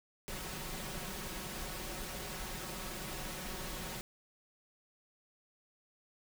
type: noise with comb filter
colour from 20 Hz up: pink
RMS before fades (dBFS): -42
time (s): 0.28-4.01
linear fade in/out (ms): 0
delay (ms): 5.4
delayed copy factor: +0.6
effects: none